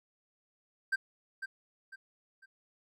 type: tone with echo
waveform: triangle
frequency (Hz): 1568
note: G6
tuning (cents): 0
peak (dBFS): -25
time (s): 0.92-0.96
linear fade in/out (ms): 10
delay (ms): 500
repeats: 3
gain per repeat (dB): -9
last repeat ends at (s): 2.46
effects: none